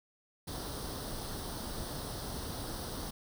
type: noise with comb filter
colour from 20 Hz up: pink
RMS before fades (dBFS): -40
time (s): 0.47-3.11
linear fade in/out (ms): 10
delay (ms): 0.21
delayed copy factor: +0.7
effects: none